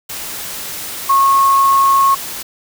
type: tone in noise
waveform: sine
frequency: 1093 Hz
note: C#6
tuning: 25 cents flat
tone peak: -8 dBFS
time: 1.09-2.15 s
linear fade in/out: 10 ms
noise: white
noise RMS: -26 dBFS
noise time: 0.09-2.43 s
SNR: +15 dB
effects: none